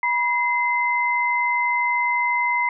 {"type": "tone pair together", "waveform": "sine", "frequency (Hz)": [971.9, 2063], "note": ["B5", "C7"], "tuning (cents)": [-28, -25], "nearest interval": "octave + minor second", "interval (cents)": 1303, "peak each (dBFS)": -21, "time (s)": [0.03, 2.69], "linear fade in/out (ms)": 2, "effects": []}